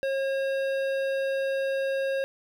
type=tone with hard clipping; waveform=triangle; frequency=541 Hz; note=C#5; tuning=42 cents flat; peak=-27 dBFS; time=0.03-2.24 s; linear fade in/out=0 ms; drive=16 dB; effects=none